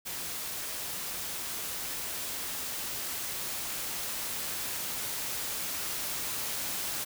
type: noise with level ramp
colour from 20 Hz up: white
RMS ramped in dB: -37 to -34 dBFS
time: 0.05-7.05 s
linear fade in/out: 20 ms
effects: none